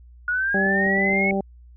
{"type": "linear sweep", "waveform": "sine", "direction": "up", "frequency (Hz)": [1437, 2217], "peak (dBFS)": -20, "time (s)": [0.28, 1.31], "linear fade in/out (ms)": 2}
{"type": "harmonic tone", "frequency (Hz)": 195.3, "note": "G3", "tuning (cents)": -6, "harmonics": [1, 2, 3, 4], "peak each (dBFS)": [-23, -26, -28, -29], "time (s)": [0.54, 1.41], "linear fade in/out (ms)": 5}
{"type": "clicks", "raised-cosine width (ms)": 2, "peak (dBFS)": -23, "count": 6, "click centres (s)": [0.663, 0.865, 0.979, 1.097, 1.132, 1.326]}
{"effects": ["added 60 Hz sine -44 dBFS peak until 1.76 s"]}